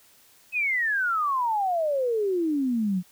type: exponential sweep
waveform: sine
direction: down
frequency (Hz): 2594 to 174.61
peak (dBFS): -22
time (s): 0.52-3.03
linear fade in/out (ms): 50
effects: white hiss -57 dBFS RMS until 3.11 s